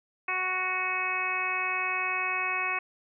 harmonic tone with a mistuned harmonic, 370 Hz, F#4, in tune, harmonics 1 / 2 / 3 / 4 / 5 / 6 / 7, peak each -43 / -38 / -33 / -38 / -37 / -33 / -31 dBFS, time 0.28-2.79 s, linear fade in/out 5 ms, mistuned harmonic 7, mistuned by -20 cents, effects none

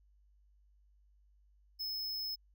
square tone with amplitude modulation, 5190 Hz, E8, 28 cents flat, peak -36 dBFS, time 1.79-2.36 s, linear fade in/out 20 ms, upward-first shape sine, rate 174 Hz, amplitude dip 25%, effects added 50 Hz sine -64 dBFS peak until 2.54 s

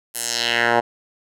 10% pulse tone with band-pass filter sweep, 118.3 Hz, A#2, 26 cents sharp, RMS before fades -20 dBFS, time 0.14-0.81 s, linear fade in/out 20 ms, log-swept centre 12000 to 850 Hz, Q 1.9, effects none

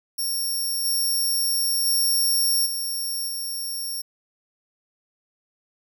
10% pulse tone with level steps, 5510 Hz, F8, 24 cents flat, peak -18 / -15 / -13 / -20 / -22 dBFS, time 0.18-4.02 s, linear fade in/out 10 ms, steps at 0.84 / 1.85 / 2.65 / 3.27 s, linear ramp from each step 20 ms, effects none

